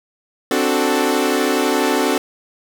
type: chord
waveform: sawtooth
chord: D dominant seventh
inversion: third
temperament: equal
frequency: 261.6 / 293.7 / 370 / 440 Hz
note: C4 / D4 / F#4 / A4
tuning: 0 / 0 / 0 / 0 cents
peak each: -17 dBFS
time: 0.51-2.18 s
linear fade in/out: 2 ms
effects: none